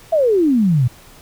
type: exponential sweep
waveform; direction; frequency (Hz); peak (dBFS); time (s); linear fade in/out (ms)
sine; down; 680 to 115.3; -11; 0.12-0.88; 10
effects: pink hiss -44 dBFS RMS until 1.21 s